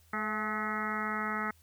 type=harmonic tone with a mistuned harmonic; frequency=213.9 Hz; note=A3; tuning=49 cents flat; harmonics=1 / 2 / 3 / 4 / 5 / 6 / 7 / 8 / 9 / 10; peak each=-38 / -44 / -46 / -41 / -46 / -35 / -41 / -44 / -39 / -44 dBFS; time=0.13-1.51 s; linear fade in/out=5 ms; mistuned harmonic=3; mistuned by=+57 cents; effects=added 81 Hz sine -61 dBFS peak until 1.62 s + white hiss -66 dBFS RMS until 1.62 s